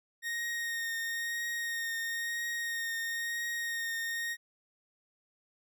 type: tone with vibrato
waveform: 40% pulse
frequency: 1857 Hz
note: A#6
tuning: 7 cents flat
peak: -32 dBFS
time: 0.22-4.37 s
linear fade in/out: 50 ms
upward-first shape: triangle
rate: 1 Hz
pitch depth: 20 cents each way
effects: none